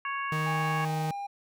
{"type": "harmonic tone", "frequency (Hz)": 554.4, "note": "C#5", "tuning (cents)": 0, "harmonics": [2, 3, 4, 5], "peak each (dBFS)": [-32, -36, -39, -41], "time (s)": [0.05, 0.85], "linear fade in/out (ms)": 2}
{"type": "tone", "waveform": "45% pulse", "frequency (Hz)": 155.56, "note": "D#3", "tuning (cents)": 0, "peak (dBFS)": -29, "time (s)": [0.32, 1.11], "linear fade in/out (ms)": 2}
{"type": "tone with pitch glide", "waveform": "triangle", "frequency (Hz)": [810, 803.9], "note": ["G#5", "G5"], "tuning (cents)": [-43, 43], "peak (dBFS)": -31, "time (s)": [0.46, 1.27], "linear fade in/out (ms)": 10, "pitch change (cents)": -14, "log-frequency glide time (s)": [0.77, 1.01]}
{"effects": []}